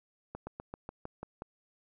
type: slowing click train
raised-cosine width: 1 ms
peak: -26 dBFS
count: 8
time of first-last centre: 0.35-1.421 s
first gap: 120 ms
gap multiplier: 1.08
effects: none